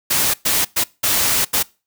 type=noise bursts at uneven times; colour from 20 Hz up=white; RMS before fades=-17 dBFS; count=5; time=0.1-0.34 / 0.45-0.65 / 0.76-0.84 / 1.03-1.45 / 1.53-1.63 s; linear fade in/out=10 ms; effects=noise-tail reverb RT60 0.3 s tail -23 dB re dry